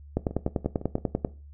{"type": "two click trains", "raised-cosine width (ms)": 2, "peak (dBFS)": [-11, -23], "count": [12, 5], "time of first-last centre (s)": [[0.17, 1.248], [0.31, 0.982]], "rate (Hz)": [10.2, 5.95], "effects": ["noise-tail reverb RT60 0.3 s tail -17 dB re dry", "added 72 Hz sine -44 dBFS peak until 1.53 s"]}